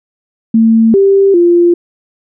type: tone with pitch steps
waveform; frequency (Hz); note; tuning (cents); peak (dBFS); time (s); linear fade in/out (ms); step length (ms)
sine; 225.2 / 393 / 346.5; A3 / G4 / F4; +40 / +4 / -14; -4; 0.54-1.74; 5; 400
effects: none